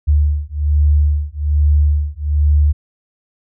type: beating tone pair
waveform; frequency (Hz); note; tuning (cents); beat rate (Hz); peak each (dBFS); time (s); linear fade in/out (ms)
sine; 73.4 / 74.6; D2 / D2; 0 / +28; 1.2; -14; 0.07-2.73; 20
effects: none